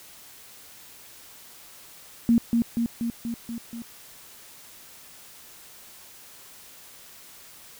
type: tone with echo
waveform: sine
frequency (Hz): 233.1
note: A#3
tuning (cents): 0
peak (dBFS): -15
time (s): 2.29-2.38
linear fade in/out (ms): 0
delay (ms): 240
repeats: 6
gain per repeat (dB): -3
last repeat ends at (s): 3.82
effects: white hiss -48 dBFS RMS until 7.79 s